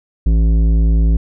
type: tone with tanh clipping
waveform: triangle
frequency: 55 Hz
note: A1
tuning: in tune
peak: -11 dBFS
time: 0.26-1.17 s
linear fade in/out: 5 ms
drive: 16 dB
effects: none